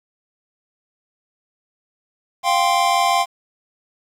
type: chord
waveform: square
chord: F suspended second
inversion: none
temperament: equal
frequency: 698.5 / 784 / 1046.5 Hz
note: F5 / G5 / C6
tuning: 0 / 0 / 0 cents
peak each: -20 dBFS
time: 2.43-3.26 s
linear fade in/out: 50 ms
effects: low-pass 10000 Hz 12 dB/octave + 8-bit